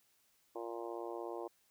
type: harmonic tone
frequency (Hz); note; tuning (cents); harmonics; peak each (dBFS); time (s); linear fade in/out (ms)
116.54; A#2; 0; 3 / 4 / 5 / 6 / 7 / 8 / 9; -44 / -46 / -48 / -50 / -51 / -52 / -53; 0.55-1.48; 10
effects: white hiss -73 dBFS RMS until 1.7 s